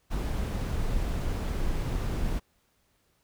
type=noise; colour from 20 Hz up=brown; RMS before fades=-29 dBFS; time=0.1-2.4 s; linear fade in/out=20 ms; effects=pink hiss -70 dBFS RMS until 3.23 s